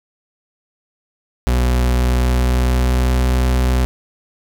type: tone with pitch glide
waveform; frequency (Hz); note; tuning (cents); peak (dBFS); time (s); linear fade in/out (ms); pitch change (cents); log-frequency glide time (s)
40% pulse; 61.74 to 62.86; B1 to B1; 0 to +31; -12; 1.47-3.85; 0; +31; 1.89-3.26
effects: none